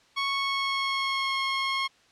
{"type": "tone with pitch glide", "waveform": "15% pulse", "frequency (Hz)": [1106, 1081.4], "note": ["C#6", "C#6"], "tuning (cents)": [-4, -43], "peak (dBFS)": -19, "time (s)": [0.16, 1.88], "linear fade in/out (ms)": 20, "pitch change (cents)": -39, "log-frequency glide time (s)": [0.27, 1.38], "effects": ["white hiss -60 dBFS RMS until 2.11 s", "low-pass 5000 Hz 12 dB/octave"]}